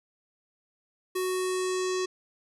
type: tone with low-pass filter sweep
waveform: square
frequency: 370 Hz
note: F#4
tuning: in tune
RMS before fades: -29 dBFS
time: 1.15-2.06 s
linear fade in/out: 10 ms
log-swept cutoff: 12000 to 6200 Hz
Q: 2.5
effects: none